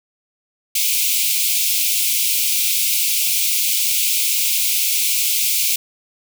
white high-pass noise, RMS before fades -18 dBFS, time 0.75-5.76 s, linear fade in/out 5 ms, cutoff 2200 Hz, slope 96 dB/octave, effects none

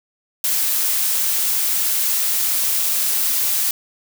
blue noise, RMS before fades -19 dBFS, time 0.44-3.71 s, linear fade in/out 2 ms, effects none

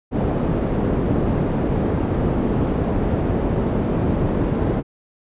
white low-pass noise, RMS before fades -20 dBFS, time 0.11-4.83 s, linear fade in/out 50 ms, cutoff 340 Hz, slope 12 dB/octave, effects resampled to 8000 Hz

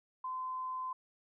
sine tone, 1028 Hz, C6, 31 cents flat, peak -36 dBFS, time 0.24-0.93 s, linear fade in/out 5 ms, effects none

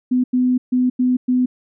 sine tone bursts at uneven times, 251.5 Hz, B3, 32 cents sharp, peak -13 dBFS, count 5, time 0.11-0.24 / 0.33-0.58 / 0.72-0.9 / 0.99-1.17 / 1.28-1.46 s, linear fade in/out 10 ms, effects none

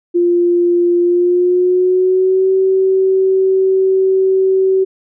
sine tone with pitch glide, 348.9 to 380.5 Hz, F4 to F#4, -2 to +48 cents, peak -9 dBFS, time 0.14-4.85 s, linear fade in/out 20 ms, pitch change +150 cents, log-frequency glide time 1.01-2.51 s, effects none

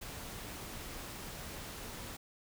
pink noise, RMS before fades -45 dBFS, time 0.01-2.17 s, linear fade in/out 10 ms, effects none

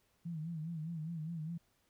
sine tone with vibrato, 162 Hz, E3, 30 cents flat, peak -38 dBFS, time 0.25-1.58 s, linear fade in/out 10 ms, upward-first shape sine, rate 4.9 Hz, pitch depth 100 cents each way, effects pink hiss -75 dBFS RMS until 1.89 s

